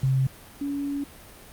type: tone pair in turn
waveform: sine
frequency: 132.5 / 282.9 Hz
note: C3 / C#4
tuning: +22 / +35 cents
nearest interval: octave + minor second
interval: 1313 cents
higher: second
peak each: -19 / -26 dBFS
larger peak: first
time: 0.03-0.27 / 0.61-1.04 s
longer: second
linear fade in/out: 5 ms
effects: pink hiss -47 dBFS RMS until 1.52 s + Opus 48 kbps